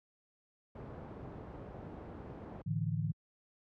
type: low-pass noise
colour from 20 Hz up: pink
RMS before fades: -46 dBFS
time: 0.75-2.62 s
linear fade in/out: 5 ms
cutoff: 790 Hz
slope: 12 dB/octave
type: chord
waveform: sine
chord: A suspended fourth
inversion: none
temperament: equal with one note detuned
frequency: 108.11 / 146.83 / 164.81 Hz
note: A2 / D3 / E3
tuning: -30 / 0 / 0 cents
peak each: -36 dBFS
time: 2.66-3.12 s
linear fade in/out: 10 ms
effects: high-pass 60 Hz 12 dB/octave